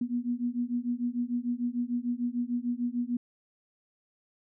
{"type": "beating tone pair", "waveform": "sine", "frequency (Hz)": [238.8, 245.5], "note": ["A#3", "B3"], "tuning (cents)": [42, -10], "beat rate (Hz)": 6.7, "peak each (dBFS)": -31, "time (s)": [0.01, 3.17], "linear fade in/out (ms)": 5, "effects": []}